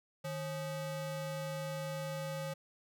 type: ring-modulated tone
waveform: square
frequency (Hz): 348.3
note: F4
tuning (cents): -5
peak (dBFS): -35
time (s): 0.24-2.54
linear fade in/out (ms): 10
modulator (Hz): 193
effects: none